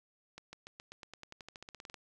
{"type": "accelerating click train", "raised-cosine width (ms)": 0.2, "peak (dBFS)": -30, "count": 19, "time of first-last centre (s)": [0.38, 1.943], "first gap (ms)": 150, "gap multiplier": 0.93, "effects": []}